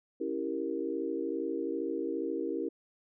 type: chord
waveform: sine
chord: C# diminished seventh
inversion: none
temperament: equal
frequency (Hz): 277.2 / 329.6 / 392 / 466.2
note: C#4 / E4 / G4 / Bb4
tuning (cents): 0 / 0 / 0 / 0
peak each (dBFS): -38 / -35 / -37 / -37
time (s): 0.2-2.69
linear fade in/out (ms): 10
effects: none